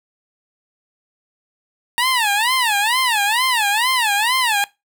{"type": "tone with vibrato", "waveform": "15% pulse", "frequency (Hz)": 918, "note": "A#5", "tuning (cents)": -27, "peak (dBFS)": -9, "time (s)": [1.98, 4.64], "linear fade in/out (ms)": 0, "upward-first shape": "sine", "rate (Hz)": 2.2, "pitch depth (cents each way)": 230, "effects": ["noise-tail reverb RT60 0.2 s tail -20 dB re dry"]}